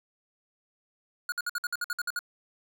square tone bursts, 1442 Hz, F#6, 45 cents flat, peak -29 dBFS, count 11, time 1.29-2.191 s, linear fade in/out 2 ms, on 31 ms, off 56 ms, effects none

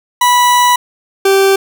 40% pulse tone pair in turn, 982 / 389.7 Hz, B5 / G4, -10 / -10 cents, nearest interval octave + major third, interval 1600 cents, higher first, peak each -6 dBFS, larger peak neither, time 0.21-0.76 / 1.25-1.56 s, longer first, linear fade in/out 5 ms, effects none

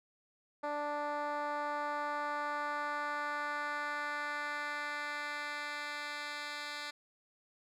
10% pulse tone with band-pass filter sweep, 293.7 Hz, D4, in tune, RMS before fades -38 dBFS, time 0.63-6.91 s, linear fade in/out 10 ms, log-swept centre 720 to 3200 Hz, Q 1.3, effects none

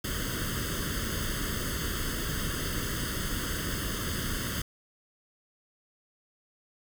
pink noise with comb filter, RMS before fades -32 dBFS, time 0.04-4.62 s, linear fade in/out 5 ms, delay 0.62 ms, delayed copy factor +0.95, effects none

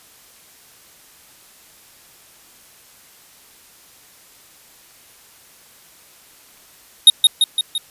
square tone with echo, 3729 Hz, A#7, in tune, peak -3 dBFS, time 7.07-7.1 s, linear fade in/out 2 ms, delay 170 ms, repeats 4, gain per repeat -4 dB, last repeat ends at 7.78 s, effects white hiss -48 dBFS RMS until 7.9 s + resampled to 32000 Hz

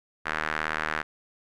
sawtooth tone with band-pass filter, 77.78 Hz, D#2, in tune, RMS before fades -30 dBFS, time 0.25-1.03 s, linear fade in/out 20 ms, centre 1600 Hz, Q 2.4, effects none

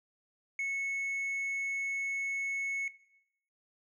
triangle tone with hard clipping, 2200 Hz, C#7, 14 cents flat, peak -30 dBFS, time 0.59-2.88 s, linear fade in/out 2 ms, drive 1 dB, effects noise-tail reverb RT60 0.8 s tail -18 dB re dry

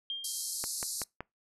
sine tone with exponential decay, 3200 Hz, G7, 35 cents sharp, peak -31 dBFS, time 0.1-0.66 s, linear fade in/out 1 ms, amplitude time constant 120 ms
white band-pass noise, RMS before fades -37 dBFS, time 0.24-1.04 s, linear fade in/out 5 ms, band 4100 to 12000 Hz, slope 96 dB/octave
click train, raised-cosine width 0.5 ms, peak -22 dBFS, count 4, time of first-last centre 0.64-1.206 s, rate 5.3 Hz
effects noise-tail reverb RT60 0.2 s tail -25 dB re dry

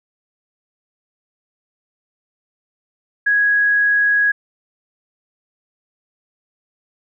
sine tone, 1661.2 Hz, G#6, in tune, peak -12 dBFS, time 3.26-4.32 s, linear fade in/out 10 ms, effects none

